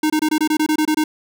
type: tone bursts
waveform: square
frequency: 308.2 Hz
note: D#4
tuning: 16 cents flat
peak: -15 dBFS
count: 11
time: 0.03-1.04 s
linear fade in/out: 5 ms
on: 70 ms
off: 24 ms
effects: none